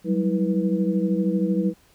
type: tone cluster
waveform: sine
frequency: 185.2 / 198.1 / 323.4 / 487.9 Hz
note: F#3 / G3 / E4 / B4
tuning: +2 / +18 / -33 / -21 cents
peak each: -23 / -24 / -26 / -29 dBFS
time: 0.04-1.74 s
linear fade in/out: 50 ms
effects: pink hiss -58 dBFS RMS until 1.94 s